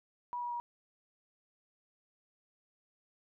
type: tone with pitch steps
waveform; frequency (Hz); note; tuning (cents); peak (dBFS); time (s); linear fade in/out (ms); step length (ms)
sine; 971 / 963.2 / 955.4; B5 / B5 / A#5; -30 / -44 / +42; -35; 0.33-0.6; 0; 90
effects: none